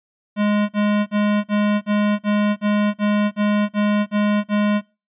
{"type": "tone bursts", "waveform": "square", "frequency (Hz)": 207.7, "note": "G#3", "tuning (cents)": 0, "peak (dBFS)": -16, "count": 12, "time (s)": [0.36, 4.815], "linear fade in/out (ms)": 50, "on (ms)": 330, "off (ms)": 45, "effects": ["noise-tail reverb RT60 0.3 s tail -24 dB re dry", "resampled to 8000 Hz"]}